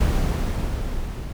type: noise with level ramp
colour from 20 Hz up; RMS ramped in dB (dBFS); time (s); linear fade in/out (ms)
brown; -18 to -31; 0-1.33; 10
effects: none